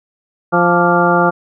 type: harmonic tone with a mistuned harmonic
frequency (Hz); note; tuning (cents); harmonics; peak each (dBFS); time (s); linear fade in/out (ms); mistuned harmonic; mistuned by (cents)
174.61; F3; 0; 1 / 2 / 3 / 4 / 5 / 7 / 8; -17 / -17 / -17 / -17 / -17 / -17 / -17; 0.52-1.31; 20; 7; -67
effects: none